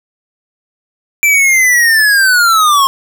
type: linear sweep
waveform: square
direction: down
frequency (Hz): 2349 to 1065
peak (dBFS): -7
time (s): 1.23-2.87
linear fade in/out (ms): 0
effects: none